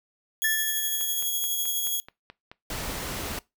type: tone with tremolo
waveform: 5% pulse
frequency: 3322 Hz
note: G#7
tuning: in tune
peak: -16 dBFS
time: 0.42-2 s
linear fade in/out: 0 ms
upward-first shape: sine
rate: 12 Hz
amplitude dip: 30%
type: tone with exponential decay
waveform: triangle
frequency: 1760 Hz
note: A6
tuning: in tune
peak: -20 dBFS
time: 0.44-1.27 s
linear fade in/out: 5 ms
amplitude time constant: 180 ms
type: click train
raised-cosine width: 0.3 ms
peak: -26 dBFS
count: 9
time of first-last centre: 1.01-2.73 s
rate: 4.65 Hz
type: noise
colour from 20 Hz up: pink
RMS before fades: -33 dBFS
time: 2.7-3.39 s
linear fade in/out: 2 ms
effects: noise-tail reverb RT60 0.2 s tail -21 dB re dry